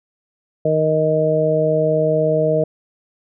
harmonic tone, 156.2 Hz, D#3, 7 cents sharp, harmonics 1 / 2 / 3 / 4, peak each -21 / -26 / -18 / -17 dBFS, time 0.65-2.64 s, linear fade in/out 5 ms, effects none

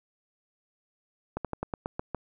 slowing click train, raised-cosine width 1 ms, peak -17 dBFS, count 8, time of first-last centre 1.37-2.147 s, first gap 77 ms, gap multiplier 1.12, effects none

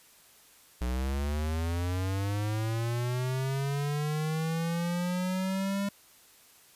square linear sweep, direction up, 59.6 to 200.9 Hz, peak -29 dBFS, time 0.81-5.89 s, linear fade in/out 5 ms, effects white hiss -58 dBFS RMS until 6.75 s + resampled to 32000 Hz

